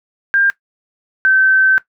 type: tone pair in turn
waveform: sine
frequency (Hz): 1598 / 1542.4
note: G6 / G6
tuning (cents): +33 / -28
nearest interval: minor second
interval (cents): 61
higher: first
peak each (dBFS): -10 / -8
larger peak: second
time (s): 0.34-0.5 / 1.25-1.78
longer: second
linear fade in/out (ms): 0
effects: noise-tail reverb RT60 0.1 s tail -17 dB re dry